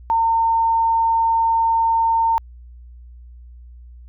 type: tone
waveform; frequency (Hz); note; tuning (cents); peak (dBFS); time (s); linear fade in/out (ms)
sine; 910; A#5; -42; -14; 0.1-2.38; 0
effects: added 60 Hz sine -38 dBFS peak until 4.08 s